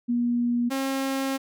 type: tone pair in turn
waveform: sine / sawtooth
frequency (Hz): 240 / 269.4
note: B3 / C#4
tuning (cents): -49 / -49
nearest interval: major second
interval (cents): 200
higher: second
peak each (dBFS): -21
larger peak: neither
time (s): 0.08-0.7 / 0.7-1.38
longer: second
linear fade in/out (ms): 20
effects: none